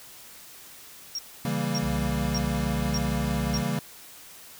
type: tone bursts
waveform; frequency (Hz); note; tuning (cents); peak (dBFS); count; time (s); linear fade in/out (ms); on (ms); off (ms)
sine; 5588; F8; 0; -28; 5; 1.15-3.575; 2; 37; 560
type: chord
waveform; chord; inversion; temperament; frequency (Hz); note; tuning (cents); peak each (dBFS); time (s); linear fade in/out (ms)
square; C# diminished seventh; none; equal; 138.59 / 164.81 / 196 / 233.1; C#3 / E3 / G3 / Bb3; 0 / 0 / 0 / 0; -32; 1.45-3.79; 2
type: tone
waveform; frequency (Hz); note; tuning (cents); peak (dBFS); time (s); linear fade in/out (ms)
triangle; 63.8; C2; -43; -29; 1.81-3.64; 50
effects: white hiss -47 dBFS RMS until 4.59 s